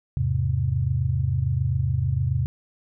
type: chord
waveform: sine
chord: E augmented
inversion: none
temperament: equal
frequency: 82.41 / 103.83 / 130.81 Hz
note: E2 / G#2 / B#2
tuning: 0 / 0 / 0 cents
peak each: -26 / -26 / -23 dBFS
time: 0.17-2.46 s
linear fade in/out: 0 ms
effects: none